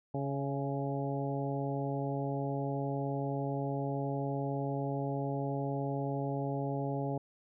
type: harmonic tone with a mistuned harmonic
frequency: 139.3 Hz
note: C#3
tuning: 9 cents sharp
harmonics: 1 / 2 / 3 / 4 / 5 / 6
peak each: -35 / -38 / -40 / -41 / -42 / -43 dBFS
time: 0.14-7.18 s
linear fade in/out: 5 ms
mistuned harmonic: 5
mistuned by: -31 cents
effects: none